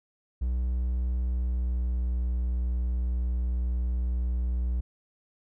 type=tone with pitch glide; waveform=triangle; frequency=61.74 to 61 Hz; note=B1 to B1; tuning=0 to -21 cents; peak=-23 dBFS; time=0.41-4.81 s; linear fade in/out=10 ms; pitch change=-21 cents; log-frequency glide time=1.16-2.03 s; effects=none